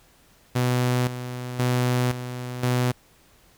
sawtooth tone with tremolo, 124.5 Hz, B2, 14 cents sharp, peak -16 dBFS, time 0.55-2.92 s, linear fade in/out 10 ms, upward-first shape square, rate 0.96 Hz, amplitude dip 70%, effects pink hiss -57 dBFS RMS until 3.57 s

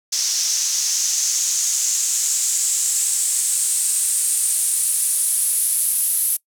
white noise with band-pass filter sweep, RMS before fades -20 dBFS, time 0.12-6.37 s, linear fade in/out 10 ms, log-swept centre 5700 to 11000 Hz, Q 4.1, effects noise-tail reverb RT60 0.1 s tail -23 dB re dry

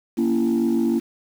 sine chord, A# diminished, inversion none, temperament just, 233.1 / 279.7 / 335.6 Hz, A#3 / C#4 / E4, 0 / +16 / +31 cents, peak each -19 / -23 / -20 dBFS, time 0.17-1 s, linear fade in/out 20 ms, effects tanh soft clip ceiling -13 dBFS + 7-bit

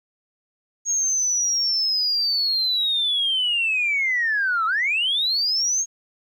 sine linear two-way sweep, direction down then up, 6600 to 1266 to 6600 Hz, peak -18 dBFS, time 0.85-5.86 s, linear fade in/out 50 ms, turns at 4.66 s, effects tanh soft clip ceiling -14 dBFS + 10-bit

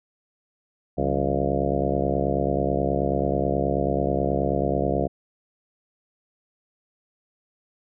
harmonic tone with a mistuned harmonic, 69.3 Hz, C#2, in tune, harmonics 1 / 2 / 3 / 4 / 5 / 6 / 7 / 8 / 9 / 10, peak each -30 / -30 / -30 / -30 / -30 / -30 / -30 / -30 / -30 / -30 dBFS, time 0.97-5.08 s, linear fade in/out 20 ms, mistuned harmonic 3, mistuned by -140 cents, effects none

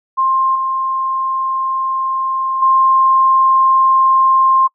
sine tone with level steps, 1057 Hz, C6, 17 cents sharp, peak -11 / -15 / -8 dBFS, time 0.17-4.68 s, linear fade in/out 20 ms, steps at 0.55 / 2.62 s, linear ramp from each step 5 ms, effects noise-tail reverb RT60 0.1 s tail -25 dB re dry

